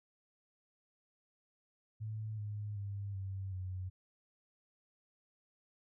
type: tone with pitch steps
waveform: sine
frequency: 108.6 / 104.36 / 100.28 / 96.36 / 92.6 Hz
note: A2 / G#2 / G2 / G2 / F#2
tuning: -22 / +9 / +40 / -29 / +2 cents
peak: -38 dBFS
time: 2-3.9 s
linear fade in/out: 20 ms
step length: 380 ms
effects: none